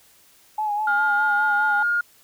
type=tone with vibrato; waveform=sine; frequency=842 Hz; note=G#5; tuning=24 cents sharp; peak=-21 dBFS; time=0.58-1.83 s; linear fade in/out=5 ms; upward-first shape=sine; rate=4.9 Hz; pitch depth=44 cents each way
type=tone with pitch glide; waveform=sine; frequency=1412 to 1421 Hz; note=F6 to F6; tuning=+19 to +30 cents; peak=-18 dBFS; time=0.87-2.01 s; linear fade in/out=5 ms; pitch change=+11 cents; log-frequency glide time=1.02-1.35 s
effects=tanh soft clip ceiling -10 dBFS + white hiss -55 dBFS RMS until 2.23 s